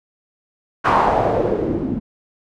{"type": "noise with low-pass filter sweep", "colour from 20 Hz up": "white", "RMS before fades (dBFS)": -18, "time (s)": [0.84, 2], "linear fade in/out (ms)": 20, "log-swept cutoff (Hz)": [1200, 220], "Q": 3, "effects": []}